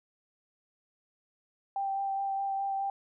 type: tone with vibrato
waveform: sine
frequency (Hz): 785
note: G5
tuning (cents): +2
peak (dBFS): -29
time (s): 1.76-2.9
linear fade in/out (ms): 2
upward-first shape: sine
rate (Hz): 4.8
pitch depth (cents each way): 13
effects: none